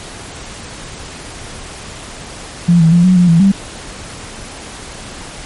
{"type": "tone with pitch steps", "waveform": "sine", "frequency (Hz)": [172.6, 162.8, 173.1, 184, 177.2, 166.4, 195.6], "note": ["F3", "E3", "F3", "F#3", "F3", "E3", "G3"], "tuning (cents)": [-20, -21, -15, -9, 25, 17, -4], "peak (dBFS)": -5, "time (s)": [2.68, 3.52], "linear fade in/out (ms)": 10, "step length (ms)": 120, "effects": ["pink hiss -30 dBFS RMS until 5.45 s", "MP3 48 kbps"]}